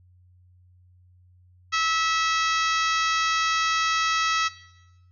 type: harmonic tone with a mistuned harmonic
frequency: 650 Hz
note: E5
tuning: 24 cents flat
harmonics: 2 / 3 / 4 / 5 / 6 / 7 / 8 / 9 / 10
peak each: -24 / -28 / -30 / -32 / -34 / -35 / -36 / -37 / -38 dBFS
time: 1.72-4.49 s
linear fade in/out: 20 ms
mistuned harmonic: 9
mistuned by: -21 cents
effects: noise-tail reverb RT60 1.0 s tail -18 dB re dry + added 90 Hz sine -53 dBFS peak until 5.11 s